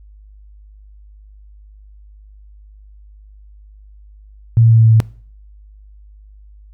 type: tone with pitch steps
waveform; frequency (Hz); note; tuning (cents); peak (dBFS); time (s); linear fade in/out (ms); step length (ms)
sine; 114.7 / 113.97 / 113.25 / 112.53 / 111.82 / 111.11; A#2 / A#2 / A#2 / A2 / A2 / A2; -28 / -39 / -50 / +39 / +28 / +17; -6; 4.57-5.002; 0; 72
effects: noise-tail reverb RT60 0.5 s tail -22 dB re dry + added 51 Hz sine -39 dBFS peak until 6.73 s